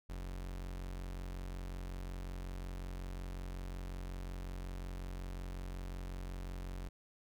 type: tone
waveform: 40% pulse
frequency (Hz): 45.47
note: F#1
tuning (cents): -29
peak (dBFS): -40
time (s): 0.09-6.89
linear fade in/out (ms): 10
effects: none